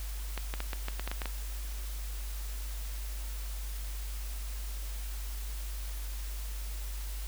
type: clicks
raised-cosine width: 0.3 ms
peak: -19 dBFS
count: 10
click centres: 0.377 / 0.539 / 0.604 / 0.732 / 0.884 / 0.996 / 1.076 / 1.115 / 1.218 / 1.257 s
effects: added 50 Hz sine -35 dBFS peak until 7.27 s + white hiss -47 dBFS RMS until 7.27 s